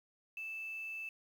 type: tone with quantisation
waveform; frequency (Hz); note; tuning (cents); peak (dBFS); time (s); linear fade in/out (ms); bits
sine; 2637; E7; 0; -40; 0.37-1.09; 2; 10
effects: none